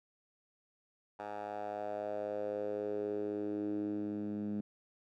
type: tone with band-pass filter sweep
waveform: 10% pulse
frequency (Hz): 103.83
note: G#2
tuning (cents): 0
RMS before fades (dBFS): -38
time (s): 1.19-4.61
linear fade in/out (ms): 5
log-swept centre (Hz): 900 to 220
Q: 3.8
effects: none